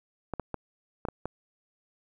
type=clicks; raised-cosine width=1 ms; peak=-18 dBFS; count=6; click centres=0.337 / 0.397 / 0.543 / 1.052 / 1.086 / 1.256 s; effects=10-bit